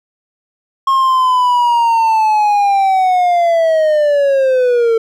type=linear sweep; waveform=triangle; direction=down; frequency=1081 to 448 Hz; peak=-7 dBFS; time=0.87-4.98 s; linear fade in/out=5 ms; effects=none